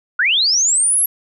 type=linear sweep; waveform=sine; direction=up; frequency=1363 to 11500 Hz; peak=-12 dBFS; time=0.19-1.06 s; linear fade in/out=5 ms; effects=none